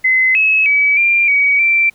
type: tone with pitch steps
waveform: sine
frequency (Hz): 2045 / 2578 / 2284 / 2383 / 2262 / 2346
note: C7 / E7 / D7 / D7 / C#7 / D7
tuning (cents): -40 / -39 / -49 / +25 / +34 / -2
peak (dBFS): -9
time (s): 0.04-1.9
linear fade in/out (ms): 10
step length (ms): 310
effects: pink hiss -52 dBFS RMS until 1.94 s